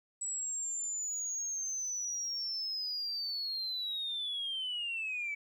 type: linear sweep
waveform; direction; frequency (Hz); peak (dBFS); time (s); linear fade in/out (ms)
sine; down; 7860 to 2273; -33; 0.21-5.35; 10
effects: tanh soft clip ceiling -30 dBFS + 12-bit